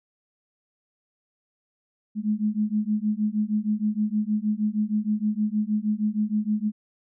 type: beating tone pair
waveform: sine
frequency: 209 / 215.4 Hz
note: G#3 / A3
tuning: +11 / -37 cents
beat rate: 6.4 Hz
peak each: -25 dBFS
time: 2.15-6.72 s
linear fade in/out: 50 ms
effects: none